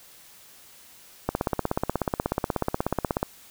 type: click train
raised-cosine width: 1 ms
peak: -9 dBFS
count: 33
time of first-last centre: 1.29-3.229 s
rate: 16.5 Hz
effects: white hiss -51 dBFS RMS until 3.5 s